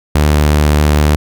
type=tone; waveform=sawtooth; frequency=74.7 Hz; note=D2; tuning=30 cents sharp; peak=-4 dBFS; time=0.15-1.16 s; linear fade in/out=5 ms; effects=none